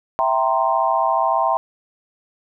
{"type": "chord", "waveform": "sine", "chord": "C dominant seventh", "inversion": "first", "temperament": "equal with one note detuned", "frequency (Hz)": [659.3, 780.4, 932.3, 1046.5], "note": ["E5", "G5", "Bb5", "C6"], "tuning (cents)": [0, -8, 0, 0], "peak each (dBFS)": -21, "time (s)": [0.19, 1.57], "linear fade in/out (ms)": 0, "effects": []}